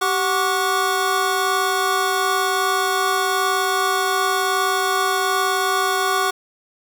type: tone cluster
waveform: square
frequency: 387.2 / 741 / 1100 / 1159 / 1456 Hz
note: G4 / F#5 / C#6 / D6 / F#6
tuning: -21 / +2 / -14 / -23 / -28 cents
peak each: -25 dBFS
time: 0.01-6.31 s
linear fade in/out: 10 ms
effects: none